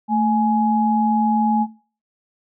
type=tone pair together; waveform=sine; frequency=221.5 / 838 Hz; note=A3 / G#5; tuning=+12 / +15 cents; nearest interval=octave + major seventh; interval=2303 cents; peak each=-18 dBFS; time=0.08-1.67 s; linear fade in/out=50 ms; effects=noise-tail reverb RT60 0.4 s tail -20 dB re dry